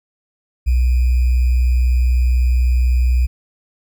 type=tone with sample-and-hold; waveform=sine; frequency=62 Hz; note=B1; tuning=7 cents sharp; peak=-11 dBFS; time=0.66-3.27 s; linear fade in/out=20 ms; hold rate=2450 Hz; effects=none